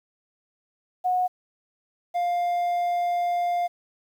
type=tone pair in turn; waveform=sine / triangle; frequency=730 / 702.2 Hz; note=F#5 / F5; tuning=-24 / +9 cents; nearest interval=minor second; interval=67 cents; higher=first; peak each=-20 dBFS; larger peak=neither; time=1.04-1.28 / 2.14-3.68 s; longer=second; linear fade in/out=20 ms; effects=9-bit